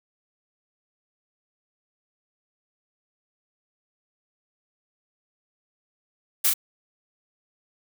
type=noise with echo; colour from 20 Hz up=blue; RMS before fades=-20 dBFS; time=6.44-6.5 s; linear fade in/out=10 ms; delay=39 ms; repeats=1; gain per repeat=-3 dB; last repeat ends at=6.539 s; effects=none